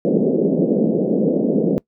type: band-pass noise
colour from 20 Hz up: pink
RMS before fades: -17 dBFS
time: 0.05-1.78 s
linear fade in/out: 0 ms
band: 170 to 550 Hz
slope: 48 dB/octave
effects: noise-tail reverb RT60 0.1 s tail -22 dB re dry